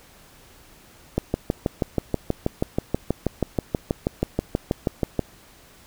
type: click train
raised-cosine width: 2 ms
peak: -7 dBFS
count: 26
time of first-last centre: 1.18-5.193 s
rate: 6.23 Hz
effects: pink hiss -51 dBFS RMS until 5.86 s